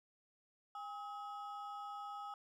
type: ring-modulated tone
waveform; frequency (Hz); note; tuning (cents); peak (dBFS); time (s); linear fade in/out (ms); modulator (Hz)
triangle; 1044; C6; -4; -39; 0.75-2.34; 2; 231
effects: none